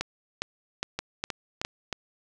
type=two click trains; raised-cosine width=0.2 ms; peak=-13 / -11 dBFS; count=4 / 5; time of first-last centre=0.99-1.927 / 0.01-1.649 s; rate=3.2 / 2.44 Hz; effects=none